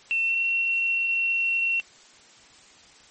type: tone with pitch glide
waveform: sine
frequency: 2699 to 2724 Hz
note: E7 to F7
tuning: +40 to -44 cents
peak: -21 dBFS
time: 0.11-1.8 s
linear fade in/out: 0 ms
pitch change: +16 cents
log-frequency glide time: 0.24-0.43 s
effects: white hiss -52 dBFS RMS until 3.1 s + MP3 32 kbps